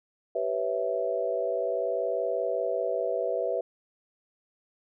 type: chord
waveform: sine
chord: C# half-diminished seventh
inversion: second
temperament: equal with one note detuned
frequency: 388.6 / 493.9 / 554.4 / 659.3 Hz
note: G4 / B4 / C#5 / E5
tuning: -15 / 0 / 0 / 0 cents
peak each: -34 / -30 / -33 / -30 dBFS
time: 0.35-3.61 s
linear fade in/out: 5 ms
effects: none